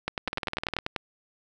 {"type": "two click trains", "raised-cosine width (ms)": 0.3, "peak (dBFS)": [-12, -14], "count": [10, 11], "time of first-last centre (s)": [[0.08, 0.962], [0.28, 0.788]], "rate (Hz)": [10.2, 19.7], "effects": []}